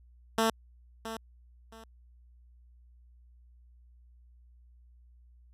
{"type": "tone with echo", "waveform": "10% pulse", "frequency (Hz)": 224.3, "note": "A3", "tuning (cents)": 34, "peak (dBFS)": -16, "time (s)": [0.38, 0.5], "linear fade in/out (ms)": 2, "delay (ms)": 670, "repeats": 2, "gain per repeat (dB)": -12, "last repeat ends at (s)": 1.84, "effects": ["added 60 Hz sine -55 dBFS peak until 5.53 s", "resampled to 32000 Hz"]}